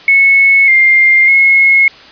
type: tone with pitch steps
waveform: sine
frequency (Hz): 2199 / 2107 / 2171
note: C#7 / C7 / C#7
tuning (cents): -14 / +12 / -37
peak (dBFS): -4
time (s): 0.08-1.88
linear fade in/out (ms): 2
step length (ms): 600
effects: white hiss -36 dBFS RMS until 2.11 s + resampled to 11025 Hz